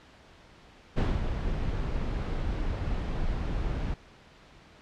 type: noise with ADSR envelope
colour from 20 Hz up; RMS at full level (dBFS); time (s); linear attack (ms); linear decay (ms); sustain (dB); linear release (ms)
brown; -23; 0.96-3.94; 18; 220; -7; 3
effects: pink hiss -54 dBFS RMS until 4.81 s + low-pass 4000 Hz 12 dB/octave